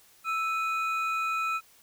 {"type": "tone pair together", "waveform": "triangle", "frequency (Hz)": [1320, 2488], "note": ["E6", "D#7"], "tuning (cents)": [2, -1], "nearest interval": "major seventh", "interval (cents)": 1097, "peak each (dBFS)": [-26, -31], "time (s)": [0.24, 1.61], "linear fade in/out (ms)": 50, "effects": ["white hiss -59 dBFS RMS until 1.82 s"]}